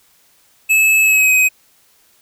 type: tone with pitch glide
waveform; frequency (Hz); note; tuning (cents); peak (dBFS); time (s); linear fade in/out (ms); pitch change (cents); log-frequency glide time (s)
square; 2600 to 2522; E7 to D#7; -24 to +23; -10; 0.69-1.49; 20; -53; 1.02-1.32
effects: white hiss -54 dBFS RMS until 2.21 s